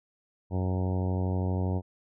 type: harmonic tone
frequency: 92.5 Hz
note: F#2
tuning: in tune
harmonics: 1 / 2 / 3 / 4 / 5 / 6 / 7 / 8 / 9 / 10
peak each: -27 / -33 / -37 / -39 / -41 / -43 / -44 / -45 / -46 / -47 dBFS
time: 0.5-1.82 s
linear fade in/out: 50 ms
effects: none